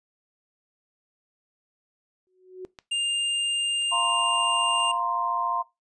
sine tone with exponential growth, 370 Hz, F#4, in tune, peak -31 dBFS, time 2.27-2.65 s, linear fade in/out 0 ms, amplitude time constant 82 ms
clicks, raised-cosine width 0.2 ms, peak -25 / -33 / -34 dBFS, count 3, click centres 2.788 / 3.822 / 4.801 s
square tone, 2804 Hz, F7, 6 cents sharp, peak -24 dBFS, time 2.91-4.92 s, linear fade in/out 10 ms
sine chord, F suspended fourth, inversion none, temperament equal, 698.5 / 932.3 / 1046.5 Hz, F5 / Bb5 / C6, 0 / 0 / 0 cents, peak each -32 / -29 / -26 dBFS, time 3.91-5.63 s, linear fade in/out 20 ms
effects noise-tail reverb RT60 0.2 s tail -19 dB re dry + resampled to 22050 Hz

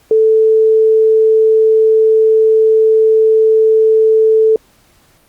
sine tone, 440 Hz, A4, in tune, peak -6 dBFS, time 0.11-4.56 s, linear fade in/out 2 ms, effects pink hiss -51 dBFS RMS until 5.28 s + Opus 48 kbps

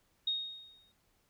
sine tone with exponential decay, 3729 Hz, A#7, in tune, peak -28 dBFS, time 0.27-0.92 s, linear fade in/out 5 ms, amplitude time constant 140 ms, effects pink hiss -73 dBFS RMS until 1.29 s

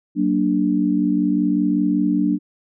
sine chord, Gb augmented, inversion none, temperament equal with one note detuned, 188.12 / 233.1 / 293.7 Hz, Gb3 / Bb3 / D4, +29 / 0 / 0 cents, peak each -21 / -22 / -18 dBFS, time 0.15-2.39 s, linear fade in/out 50 ms, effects none

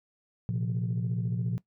sine chord, Bb suspended second, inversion none, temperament equal with one note detuned, 116.54 / 130.81 / 174.01 Hz, Bb2 / C3 / F3, 0 / 0 / -6 cents, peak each -29 / -33 / -31 dBFS, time 0.49-1.58 s, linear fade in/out 0 ms, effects noise-tail reverb RT60 0.1 s tail -19 dB re dry + tanh soft clip ceiling -22 dBFS

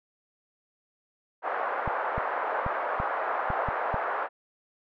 pink band-pass noise, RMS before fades -30 dBFS, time 1.42-4.29 s, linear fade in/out 50 ms, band 570 to 1500 Hz, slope 24 dB/octave
clicks, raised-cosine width 5 ms, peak -20 dBFS, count 7, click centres 1.877 / 2.18 / 2.664 / 3.001 / 3.503 / 3.687 / 3.943 s
effects none

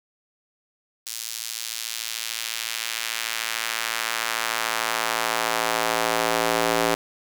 square tone with high-pass filter sweep, 56.8 Hz, A#1, 44 cents flat, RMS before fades -26 dBFS, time 1.06-6.95 s, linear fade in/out 5 ms, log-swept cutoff 5400 to 430 Hz, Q 0.89, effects none

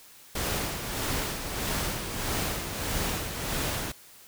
pink noise with tremolo, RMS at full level -29 dBFS, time 0.35-3.92 s, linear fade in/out 5 ms, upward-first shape sine, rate 1.6 Hz, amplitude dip 50%, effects white hiss -52 dBFS RMS until 4.27 s

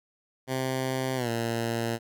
10% pulse tone with pitch glide, 130.81 to 115.87 Hz, C3 to A#2, 0 to -10 cents, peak -19 dBFS, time 0.47-1.99 s, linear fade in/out 50 ms, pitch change -210 cents, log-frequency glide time 1.16-1.29 s, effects none

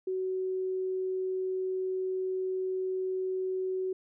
sine tone, 374.4 Hz, F#4, 20 cents sharp, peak -29 dBFS, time 0.07-3.93 s, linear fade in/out 5 ms, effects none

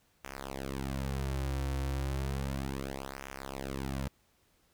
sawtooth tone with flanger, 67.5 Hz, C#2, 45 cents flat, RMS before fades -36 dBFS, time 0.24-4.08 s, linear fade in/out 0 ms, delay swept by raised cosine 0.23 to 4.93 ms, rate 0.33 Hz, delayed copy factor -0.95, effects pink hiss -70 dBFS RMS until 4.73 s

